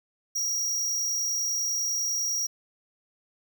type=tone; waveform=square; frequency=5690 Hz; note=F8; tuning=31 cents sharp; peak=-26 dBFS; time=0.35-2.47 s; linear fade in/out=10 ms; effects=none